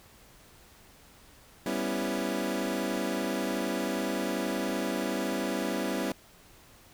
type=chord; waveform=25% pulse; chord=C# half-diminished seventh; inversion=second; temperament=equal; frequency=196 / 246.9 / 277.2 / 329.6 Hz; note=G3 / B3 / C#4 / E4; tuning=0 / 0 / 0 / 0 cents; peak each=-31 dBFS; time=1.66-6.12 s; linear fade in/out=2 ms; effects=pink hiss -56 dBFS RMS until 6.93 s